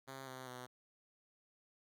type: tone with pitch steps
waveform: 5% pulse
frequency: 133.9 / 129.71 / 125.66 Hz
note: C3 / C3 / B2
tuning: +40 / -15 / +30 cents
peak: -36 dBFS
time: 0.07-0.67 s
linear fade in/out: 20 ms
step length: 200 ms
effects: none